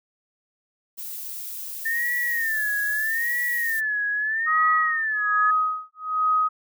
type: noise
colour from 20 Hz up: violet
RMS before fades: -34 dBFS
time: 0.97-3.81 s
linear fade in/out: 20 ms
type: tone with vibrato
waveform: sine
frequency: 1796 Hz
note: A6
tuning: 35 cents sharp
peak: -22 dBFS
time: 1.85-5.51 s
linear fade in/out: 10 ms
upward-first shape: sine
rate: 0.79 Hz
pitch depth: 130 cents each way
type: tone with tremolo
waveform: sine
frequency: 1258 Hz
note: D#6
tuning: 19 cents sharp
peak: -17 dBFS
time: 4.46-6.49 s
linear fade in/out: 20 ms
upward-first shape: sine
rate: 1.2 Hz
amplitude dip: 100%
effects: none